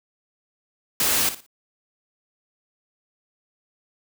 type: noise with echo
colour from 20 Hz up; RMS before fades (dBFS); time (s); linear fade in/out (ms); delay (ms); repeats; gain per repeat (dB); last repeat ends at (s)
white; -21; 1-1.29; 2; 58; 3; -12; 1.464
effects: none